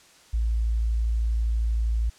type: tone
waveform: sine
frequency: 56.3 Hz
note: A1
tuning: 40 cents sharp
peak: -21 dBFS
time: 0.33-2.1 s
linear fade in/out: 10 ms
effects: white hiss -54 dBFS RMS until 2.18 s + low-pass 8000 Hz 12 dB/octave